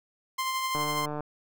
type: tone with tremolo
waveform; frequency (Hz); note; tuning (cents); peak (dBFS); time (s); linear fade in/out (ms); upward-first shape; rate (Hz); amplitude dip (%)
sawtooth; 1046.5; C6; 0; -23; 0.38-1.06; 10; sine; 12; 30
type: click train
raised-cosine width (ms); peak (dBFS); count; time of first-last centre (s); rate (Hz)
1; -21; 69; 0.75-1.206; 149
effects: none